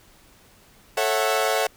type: chord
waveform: sawtooth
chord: F# minor seventh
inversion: first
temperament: equal with one note detuned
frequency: 440 / 547.7 / 659.3 / 740 Hz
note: A4 / C#5 / E5 / F#5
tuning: 0 / -21 / 0 / 0 cents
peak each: -22 dBFS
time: 0.97-1.67 s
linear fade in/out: 5 ms
effects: pink hiss -54 dBFS RMS until 1.76 s